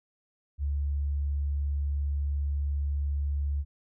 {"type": "tone", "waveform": "sine", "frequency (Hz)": 71.4, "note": "D2", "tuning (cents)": -48, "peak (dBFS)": -26, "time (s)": [0.58, 3.65], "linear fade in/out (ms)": 50, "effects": []}